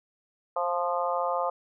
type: harmonic tone with a mistuned harmonic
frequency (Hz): 174.61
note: F3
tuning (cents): 0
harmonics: 3 / 4 / 5 / 6 / 7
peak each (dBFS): -30 / -31 / -32 / -33 / -33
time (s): 0.56-1.5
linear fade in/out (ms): 5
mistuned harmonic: 3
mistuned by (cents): +16
effects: none